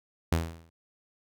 sawtooth tone with exponential decay, 82.5 Hz, E2, 2 cents sharp, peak -17 dBFS, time 0.32-0.7 s, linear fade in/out 5 ms, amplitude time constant 82 ms, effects none

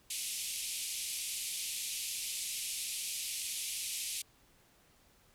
white band-pass noise, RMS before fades -39 dBFS, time 0.1-4.22 s, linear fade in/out 5 ms, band 2300 to 12000 Hz, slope 48 dB/octave, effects pink hiss -66 dBFS RMS until 5.34 s

